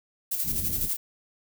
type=noise with tremolo; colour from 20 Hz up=violet; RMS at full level=-27 dBFS; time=0.31-0.97 s; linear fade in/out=10 ms; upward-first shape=square; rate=12 Hz; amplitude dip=45%
type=low-pass noise; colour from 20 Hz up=pink; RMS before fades=-36 dBFS; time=0.43-0.9 s; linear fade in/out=50 ms; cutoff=260 Hz; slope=12 dB/octave
effects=none